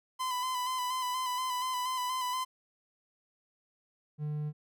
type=tone with vibrato; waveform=45% pulse; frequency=1011 Hz; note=B5; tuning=40 cents sharp; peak=-31 dBFS; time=0.19-2.45 s; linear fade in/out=20 ms; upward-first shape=square; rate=4.2 Hz; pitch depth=29 cents each way
type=tone; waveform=triangle; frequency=150 Hz; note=D3; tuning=37 cents sharp; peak=-30 dBFS; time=4.18-4.53 s; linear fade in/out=50 ms
effects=none